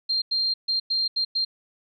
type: tone bursts at uneven times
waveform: sine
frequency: 4186 Hz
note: C8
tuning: in tune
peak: -21 dBFS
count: 6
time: 0.09-0.22 / 0.31-0.54 / 0.68-0.8 / 0.9-1.08 / 1.16-1.25 / 1.35-1.45 s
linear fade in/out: 10 ms
effects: none